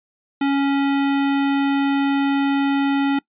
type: tone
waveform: square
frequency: 278 Hz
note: C#4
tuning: 5 cents sharp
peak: -17 dBFS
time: 0.41-3.19 s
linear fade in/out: 5 ms
effects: noise-tail reverb RT60 0.1 s tail -23 dB re dry + resampled to 8000 Hz